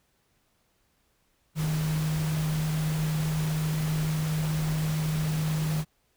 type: tone in noise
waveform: sine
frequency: 155.56 Hz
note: D#3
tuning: in tune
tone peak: -25 dBFS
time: 1.55-5.85 s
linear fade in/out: 50 ms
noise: pink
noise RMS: -37 dBFS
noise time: 1.55-5.85 s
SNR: +9 dB
effects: pink hiss -70 dBFS RMS until 6.16 s